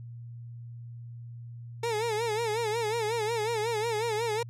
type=tone with vibrato; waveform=30% pulse; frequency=445.6 Hz; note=A4; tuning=22 cents sharp; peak=-25 dBFS; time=1.83-4.43 s; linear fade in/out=5 ms; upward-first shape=sine; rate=5.5 Hz; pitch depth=110 cents each way; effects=added 118 Hz sine -40 dBFS peak until 4.49 s + low-pass 10000 Hz 12 dB/octave